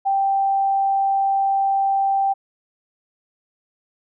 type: tone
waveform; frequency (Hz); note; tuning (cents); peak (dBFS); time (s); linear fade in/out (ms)
sine; 784; G5; 0; -16; 0.05-2.34; 20
effects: none